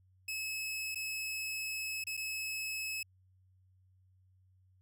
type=tone with dropouts; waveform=sawtooth; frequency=2585 Hz; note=E7; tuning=34 cents flat; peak=-33 dBFS; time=0.28-3.03 s; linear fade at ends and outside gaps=5 ms; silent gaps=0.947-0.956 / 2.04-2.068 / 2.169-2.174 s; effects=added 93 Hz sine -64 dBFS peak until 4.81 s